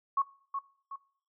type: tone with echo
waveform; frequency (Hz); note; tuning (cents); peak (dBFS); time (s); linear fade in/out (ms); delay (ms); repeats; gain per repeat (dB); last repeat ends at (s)
sine; 1103; C#6; -9; -24; 0.17-0.22; 5; 370; 2; -7; 0.96
effects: noise-tail reverb RT60 0.5 s tail -19 dB re dry